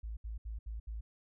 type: tone bursts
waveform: sine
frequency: 54.8 Hz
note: A1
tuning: 6 cents flat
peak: -38 dBFS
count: 5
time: 0.03-1.01 s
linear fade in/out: 10 ms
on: 140 ms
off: 70 ms
effects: none